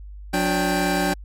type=tone cluster; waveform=25% pulse; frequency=181.2 / 290.3 / 786 Hz; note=F#3 / D4 / G5; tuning=-36 / -20 / +4 cents; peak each=-20 dBFS; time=0.33-1.14 s; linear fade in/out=10 ms; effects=added 50 Hz sine -35 dBFS peak until 1.24 s + MP3 64 kbps